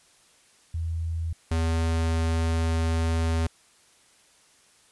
sine / square tone pair in turn, 82.41 / 81.89 Hz, E2 / E2, 0 / -11 cents, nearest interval unison, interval 11 cents, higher first, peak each -26 / -23 dBFS, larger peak second, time 0.74-1.33 / 1.51-3.47 s, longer second, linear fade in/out 5 ms, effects white hiss -59 dBFS RMS until 4.91 s + resampled to 24000 Hz

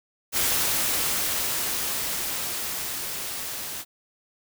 white noise with level ramp, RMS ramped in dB -23 to -34 dBFS, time 0.32-3.85 s, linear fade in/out 50 ms, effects none

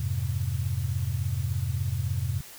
sine chord, F minor, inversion none, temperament equal, 87.31 / 103.83 / 130.81 Hz, F2 / Ab2 / C3, 0 / 0 / 0 cents, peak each -30 dBFS, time 0-2.41 s, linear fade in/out 5 ms, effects white hiss -46 dBFS RMS until 2.58 s

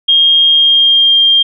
sine tone with pitch glide, 3233 to 3201 Hz, G#7 to G7, -47 to +36 cents, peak -5 dBFS, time 0.08-1.43 s, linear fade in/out 10 ms, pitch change -17 cents, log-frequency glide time 0.47-1.2 s, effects none

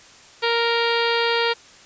harmonic tone, 466.2 Hz, A#4, in tune, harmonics 1 / 2 / 3 / 4 / 5 / 6 / 7 / 8 / 9 / 10, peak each -22 / -25 / -27 / -28 / -29 / -30 / -30 / -31 / -32 / -32 dBFS, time 0.42-1.54 s, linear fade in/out 20 ms, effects white hiss -47 dBFS RMS until 1.85 s + resampled to 16000 Hz

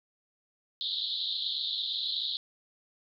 white band-pass noise, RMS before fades -33 dBFS, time 0.81-2.37 s, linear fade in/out 0 ms, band 3400 to 4200 Hz, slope 96 dB/octave, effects none

